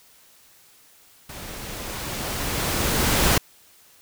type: noise with level ramp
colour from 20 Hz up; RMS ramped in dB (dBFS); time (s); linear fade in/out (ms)
pink; -38 to -18; 1.29-3.38; 5
effects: white hiss -54 dBFS RMS until 4.01 s